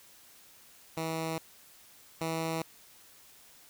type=tone pair in turn; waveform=10% pulse; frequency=161.7 / 162.52 Hz; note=E3 / E3; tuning=-33 / -24 cents; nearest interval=unison; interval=9 cents; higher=second; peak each=-24 / -23 dBFS; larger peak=second; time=0.97-1.38 / 2.21-2.62 s; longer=neither; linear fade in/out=2 ms; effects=white hiss -57 dBFS RMS until 3.69 s